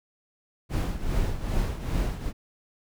brown noise with tremolo, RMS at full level -24 dBFS, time 0.69-2.33 s, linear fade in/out 50 ms, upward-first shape triangle, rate 2.5 Hz, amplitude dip 75%, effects none

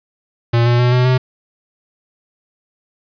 square tone with pitch steps, 117.8 / 120.28 / 122.8 / 125.38 / 128.02 Hz, A#2 / B2 / B2 / B2 / C3, +19 / -45 / -9 / +27 / -37 cents, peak -11 dBFS, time 0.53-1.18 s, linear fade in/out 10 ms, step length 130 ms, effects resampled to 11025 Hz + 7-bit

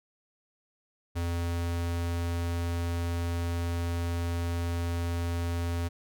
square tone, 85.5 Hz, F2, 36 cents flat, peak -29 dBFS, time 1.15-5.89 s, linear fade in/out 20 ms, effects none

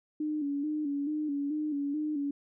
sine tone with vibrato, 293.7 Hz, D4, in tune, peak -29 dBFS, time 0.2-2.31 s, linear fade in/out 5 ms, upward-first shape square, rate 2.3 Hz, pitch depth 60 cents each way, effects none

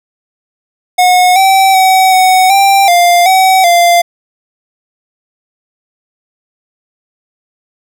square tone with pitch steps, 727 / 771 / 756 / 746 / 787 / 699 / 757 / 693 Hz, F#5 / G5 / F#5 / F#5 / G5 / F5 / F#5 / F5, -31 / -29 / +37 / +14 / +7 / +1 / +39 / -14 cents, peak -5 dBFS, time 0.98-4.02 s, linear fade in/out 10 ms, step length 380 ms, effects none

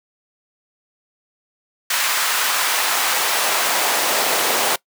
pink noise with high-pass filter sweep, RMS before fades -19 dBFS, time 1.9-4.76 s, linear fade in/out 5 ms, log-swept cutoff 1300 to 490 Hz, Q 1, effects noise-tail reverb RT60 0.1 s tail -22 dB re dry

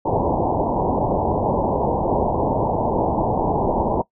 white low-pass noise, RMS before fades -20 dBFS, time 0.05-4.02 s, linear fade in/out 10 ms, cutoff 960 Hz, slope 96 dB/octave, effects noise-tail reverb RT60 0.1 s tail -20 dB re dry

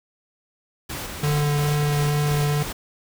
pink noise with tremolo, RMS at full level -31 dBFS, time 0.89-2.73 s, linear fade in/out 10 ms, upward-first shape square, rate 2.9 Hz, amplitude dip 30%
square tone with vibrato, 146.83 Hz, D3, in tune, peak -20 dBFS, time 1.23-2.63 s, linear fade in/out 5 ms, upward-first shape triangle, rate 2.3 Hz, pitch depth 11 cents each way
effects none

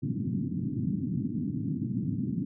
white band-pass noise, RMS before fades -31 dBFS, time 0.02-2.45 s, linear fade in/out 10 ms, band 100 to 280 Hz, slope 48 dB/octave, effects none

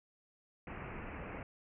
pink low-pass noise, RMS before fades -45 dBFS, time 0.67-1.43 s, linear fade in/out 2 ms, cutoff 2700 Hz, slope 96 dB/octave, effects none

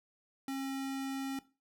square tone, 270.1 Hz, C#4, 45 cents flat, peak -36 dBFS, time 0.48-1.39 s, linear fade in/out 2 ms, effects noise-tail reverb RT60 0.3 s tail -17 dB re dry

